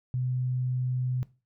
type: tone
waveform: sine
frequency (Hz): 126.7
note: B2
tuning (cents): +45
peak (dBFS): -26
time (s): 0.14-1.23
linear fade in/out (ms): 0
effects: noise-tail reverb RT60 0.3 s tail -18 dB re dry